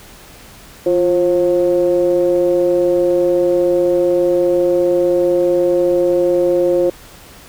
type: ring-modulated tone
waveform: triangle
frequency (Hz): 92.4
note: F#2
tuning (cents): -2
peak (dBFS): -6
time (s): 0.86-6.9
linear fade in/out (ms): 5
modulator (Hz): 442
effects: pink hiss -40 dBFS RMS until 7.48 s